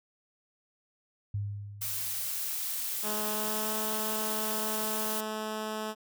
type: tone with exponential decay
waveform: sine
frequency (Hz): 101.9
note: G#2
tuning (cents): -32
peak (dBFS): -28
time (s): 1.34-2.49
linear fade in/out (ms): 5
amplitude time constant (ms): 250
type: noise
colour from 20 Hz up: blue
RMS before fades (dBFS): -34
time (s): 1.81-5.21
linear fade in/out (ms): 10
type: tone with pitch glide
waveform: 10% pulse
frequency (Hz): 212.2 to 216.2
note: G#3 to A3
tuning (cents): +38 to -30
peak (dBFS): -25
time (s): 3.02-5.95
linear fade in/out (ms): 50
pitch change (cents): +32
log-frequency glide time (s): 3.27-3.73
effects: none